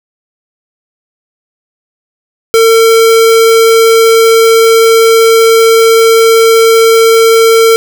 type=tone; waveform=square; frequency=452.6 Hz; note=A4; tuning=49 cents sharp; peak=-3 dBFS; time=2.54-7.76 s; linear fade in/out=0 ms; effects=none